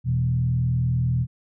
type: tone with frequency modulation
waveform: sine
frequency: 124.9 Hz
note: B2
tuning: 20 cents sharp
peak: -19 dBFS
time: 0.04-1.27 s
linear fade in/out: 50 ms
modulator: 40.1 Hz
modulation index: 0.76
effects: none